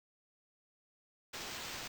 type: noise with sample-and-hold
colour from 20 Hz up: white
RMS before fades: -44 dBFS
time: 1.33-1.88 s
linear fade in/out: 10 ms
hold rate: 11025 Hz
effects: none